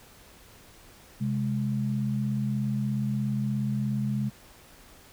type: tone pair together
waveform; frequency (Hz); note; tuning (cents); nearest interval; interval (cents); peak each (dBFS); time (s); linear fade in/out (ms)
sine; 130.84 / 207.7; C3 / G#3; 0 / 0; minor sixth; 800; -28; 1.2-4.3; 20
effects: pink hiss -53 dBFS RMS until 5.12 s